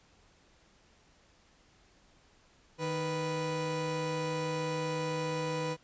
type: tone pair together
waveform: 30% pulse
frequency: 155.56 / 494.4 Hz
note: D#3 / B4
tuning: 0 / +2 cents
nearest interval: octave + minor sixth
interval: 2002 cents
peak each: -33 / -31 dBFS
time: 2.78-5.77 s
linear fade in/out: 50 ms
effects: pink hiss -64 dBFS RMS until 5.83 s + resampled to 16000 Hz